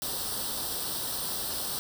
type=noise with comb filter; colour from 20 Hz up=white; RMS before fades=-33 dBFS; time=0.02-1.79 s; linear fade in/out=0 ms; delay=0.22 ms; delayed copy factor=+0.75; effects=none